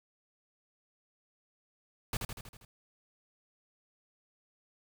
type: noise with echo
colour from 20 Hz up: pink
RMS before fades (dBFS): -33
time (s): 2.13-2.17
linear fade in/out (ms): 2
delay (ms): 80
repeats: 6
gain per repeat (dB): -4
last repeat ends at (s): 2.65
effects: none